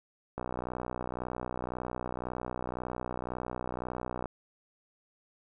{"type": "click train", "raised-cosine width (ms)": 1, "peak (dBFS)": -21, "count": 241, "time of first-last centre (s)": [0.38, 4.257], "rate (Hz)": 61.9, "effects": []}